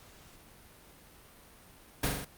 pink noise with echo, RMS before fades -29 dBFS, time 2.03-2.08 s, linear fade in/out 5 ms, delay 42 ms, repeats 4, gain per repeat -3 dB, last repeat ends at 2.248 s, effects pink hiss -56 dBFS RMS until 2.37 s + Opus 48 kbps

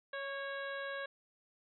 harmonic tone with a mistuned harmonic, 554.4 Hz, C#5, in tune, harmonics 1 / 2 / 3 / 4 / 5 / 6 / 7, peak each -42 / -47 / -42 / -54 / -55 / -55 / -53 dBFS, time 0.13-1.06 s, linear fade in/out 5 ms, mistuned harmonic 3, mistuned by -24 cents, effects none

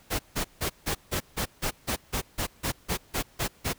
pink noise bursts, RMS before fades -28 dBFS, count 15, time 0.1-3.735 s, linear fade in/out 20 ms, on 93 ms, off 160 ms, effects pink hiss -58 dBFS RMS until 3.78 s

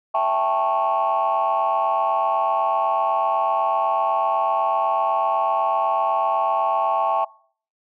sine chord, A dominant seventh, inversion second, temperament just, 660 / 792 / 880 / 1100 Hz, E5 / G5 / A5 / C#6, +2 / +18 / 0 / -14 cents, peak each -22 dBFS, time 0.14-7.25 s, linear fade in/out 10 ms, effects noise-tail reverb RT60 0.5 s tail -23 dB re dry + tanh soft clip ceiling -11 dBFS

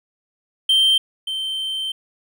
triangle tone pair in turn, 3136 / 3113 Hz, G7 / G7, 0 / -13 cents, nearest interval unison, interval 13 cents, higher first, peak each -11 / -21 dBFS, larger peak first, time 0.69-0.98 / 1.27-1.92 s, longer second, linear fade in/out 5 ms, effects none

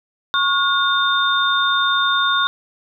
sine tone cluster, 1101 / 1430 / 3629 Hz, C#6 / F6 / A#7, -12 / +41 / -47 cents, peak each -19 dBFS, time 0.34-2.47 s, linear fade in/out 0 ms, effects none

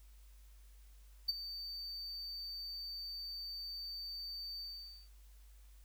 triangle tone with ADSR envelope, 4589 Hz, D8, 41 cents flat, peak -27 dBFS, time 1.28-5.09 s, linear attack 12 ms, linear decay 23 ms, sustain -14 dB, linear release 490 ms, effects added 50 Hz sine -56 dBFS peak until 5.84 s + white hiss -70 dBFS RMS until 5.84 s

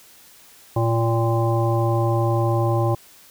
harmonic tone with a mistuned harmonic, 115.2 Hz, A#2, 20 cents flat, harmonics 1 / 3 / 5 / 7 / 9, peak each -19 / -24 / -26 / -27 / -29 dBFS, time 0.76-2.95 s, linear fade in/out 5 ms, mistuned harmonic 7, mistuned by -20 cents, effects white hiss -49 dBFS RMS until 3.3 s

